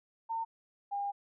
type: tone pair in turn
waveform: sine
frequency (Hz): 907 / 805.5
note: A#5 / G5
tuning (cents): -48 / +47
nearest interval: major second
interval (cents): 205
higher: first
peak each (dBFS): -32 / -32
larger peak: neither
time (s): 0.29-0.45 / 0.91-1.12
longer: second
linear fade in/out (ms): 20
effects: none